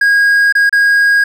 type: tone with dropouts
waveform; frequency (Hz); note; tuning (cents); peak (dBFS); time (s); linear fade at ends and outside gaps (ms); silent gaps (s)
triangle; 1637; G#6; -25; -5; 0.01-1.24; 5; 0.525-0.551 / 0.695-0.726
effects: none

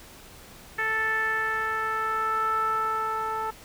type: tone with low-pass filter sweep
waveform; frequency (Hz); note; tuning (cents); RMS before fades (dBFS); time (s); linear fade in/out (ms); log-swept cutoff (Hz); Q
10% pulse; 440.2; A4; +1; -27; 0.78-3.51; 10; 1900 to 1100; 5.7
effects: pink hiss -48 dBFS RMS until 3.64 s

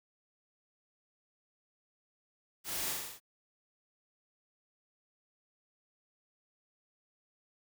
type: noise with echo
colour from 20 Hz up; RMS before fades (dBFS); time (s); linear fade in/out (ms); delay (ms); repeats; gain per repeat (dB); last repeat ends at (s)
white; -39; 2.64-2.95; 50; 42; 6; -2; 3.202
effects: none

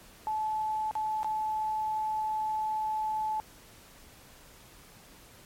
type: tone with dropouts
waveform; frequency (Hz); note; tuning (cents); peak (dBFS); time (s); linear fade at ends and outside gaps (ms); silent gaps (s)
sine; 865; A5; -30; -28; 0.27-3.4; 0; 0.911-0.953 / 1.231-1.245
effects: pink hiss -54 dBFS RMS until 5.45 s + MP3 64 kbps

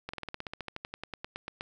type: slowing click train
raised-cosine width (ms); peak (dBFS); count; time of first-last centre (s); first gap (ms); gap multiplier
0.3; -21; 20; 0.09-1.609; 45; 1.06
effects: none

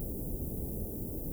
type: band-stop noise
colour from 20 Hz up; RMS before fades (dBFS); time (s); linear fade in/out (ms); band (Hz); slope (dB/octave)
pink; -37; 0-1.32; 0; 460 to 13000; 24
effects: none

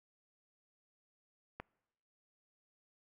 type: click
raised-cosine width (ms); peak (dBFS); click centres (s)
0.5; -27; 1.6
effects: noise-tail reverb RT60 1.0 s tail -26 dB re dry

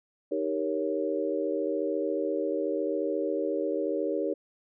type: chord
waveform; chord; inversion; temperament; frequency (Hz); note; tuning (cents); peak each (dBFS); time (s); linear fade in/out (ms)
sine; Eb dominant seventh; none; equal; 311.1 / 392 / 466.2 / 554.4; Eb4 / G4 / Bb4 / Db5; 0 / 0 / 0 / 0; -32; 0.31-4.34; 10
effects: none

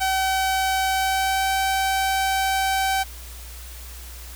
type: tone with pitch glide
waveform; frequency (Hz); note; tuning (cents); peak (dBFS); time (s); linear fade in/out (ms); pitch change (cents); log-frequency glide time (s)
sawtooth; 764 to 770.6; G5 to G5; -45 to -30; -16; 0-3.04; 20; +15; 0.88-1.5
effects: added 60 Hz sine -37 dBFS peak until 4.35 s + white hiss -42 dBFS RMS until 4.35 s

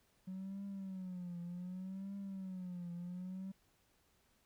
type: tone with vibrato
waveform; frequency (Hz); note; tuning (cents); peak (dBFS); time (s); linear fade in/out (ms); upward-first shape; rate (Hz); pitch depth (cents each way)
triangle; 185.3; F#3; +3; -39; 0.27-3.52; 10; triangle; 0.66; 130
effects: tanh soft clip ceiling -38 dBFS + pink hiss -74 dBFS RMS until 4.45 s

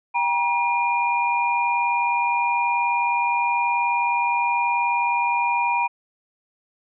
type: tone cluster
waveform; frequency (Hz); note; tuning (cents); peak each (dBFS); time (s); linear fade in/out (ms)
sine; 795 / 954 / 2415; G5 / A#5 / D7; +24 / +40 / +48; -27 / -20 / -25; 0.14-5.88; 20
effects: none

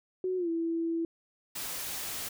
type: tone with pitch glide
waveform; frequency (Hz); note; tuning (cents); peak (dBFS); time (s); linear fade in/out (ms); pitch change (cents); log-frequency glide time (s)
sine; 370 to 331.5; F#4 to E4; 0 to +10; -28; 0.24-1.05; 2; -190; 0.37-0.49
type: noise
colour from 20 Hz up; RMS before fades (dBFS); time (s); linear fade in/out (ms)
white; -37; 1.55-2.29; 10
effects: none

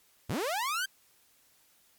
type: linear sweep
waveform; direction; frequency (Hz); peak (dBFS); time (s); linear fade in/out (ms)
sawtooth; up; 66.6 to 1600; -26; 0.29-0.86; 10
effects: white hiss -65 dBFS RMS until 1.98 s + MP3 96 kbps

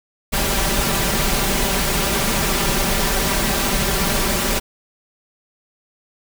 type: noise with comb filter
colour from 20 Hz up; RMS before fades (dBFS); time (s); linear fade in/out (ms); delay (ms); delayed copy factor
pink; -19; 0.32-4.6; 20; 5.1; +0.6
effects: none

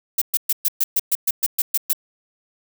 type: noise bursts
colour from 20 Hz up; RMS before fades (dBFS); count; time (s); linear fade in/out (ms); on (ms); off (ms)
violet; -18; 12; 0.18-1.932; 5; 36; 120
effects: none

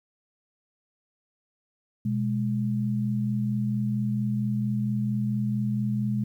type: tone pair together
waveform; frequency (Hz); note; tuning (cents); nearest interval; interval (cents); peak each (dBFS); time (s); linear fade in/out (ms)
sine; 123.8 / 208.2; B2 / G#3; +5 / +5; major sixth; 900; -27 / -26; 2.05-6.24; 5
effects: 10-bit

